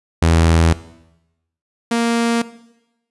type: tone pair in turn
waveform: sawtooth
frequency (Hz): 82.41 / 233.1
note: E2 / A#3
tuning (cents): 0 / 0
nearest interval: octave + tritone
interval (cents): 1800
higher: second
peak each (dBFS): -7 / -11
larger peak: first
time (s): 0.22-0.73 / 1.91-2.42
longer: neither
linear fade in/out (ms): 5
effects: noise-tail reverb RT60 0.9 s tail -17 dB re dry + resampled to 24000 Hz